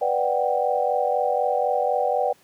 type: chord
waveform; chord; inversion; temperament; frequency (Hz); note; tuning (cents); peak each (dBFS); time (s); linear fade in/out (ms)
sine; G major seventh; first; equal; 493.9 / 587.3 / 740 / 784; B4 / D5 / F#5 / G5; 0 / 0 / 0 / 0; -25; 0.01-2.33; 10
effects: pink hiss -57 dBFS RMS until 2.43 s + high-pass 150 Hz 12 dB/octave